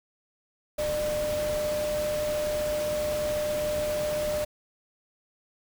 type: tone in noise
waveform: sine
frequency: 600 Hz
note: D5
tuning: 37 cents sharp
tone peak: -26 dBFS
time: 0.78-4.45 s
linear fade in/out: 10 ms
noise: pink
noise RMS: -36 dBFS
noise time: 0.78-4.45 s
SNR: +7 dB
effects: none